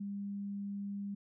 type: tone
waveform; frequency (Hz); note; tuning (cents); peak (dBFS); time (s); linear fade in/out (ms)
sine; 200.7; G3; +41; -37; 0-1.15; 10
effects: none